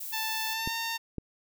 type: noise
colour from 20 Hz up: violet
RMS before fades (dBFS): -38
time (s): 0-0.54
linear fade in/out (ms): 10
type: tone with pitch glide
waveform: 10% pulse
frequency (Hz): 883 to 912.6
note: A5 to A#5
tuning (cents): +6 to -37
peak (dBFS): -22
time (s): 0.12-0.98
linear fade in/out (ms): 20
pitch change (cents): +57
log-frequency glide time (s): 0.5-0.72
type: clicks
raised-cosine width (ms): 3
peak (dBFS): -21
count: 2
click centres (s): 0.675 / 1.183
effects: none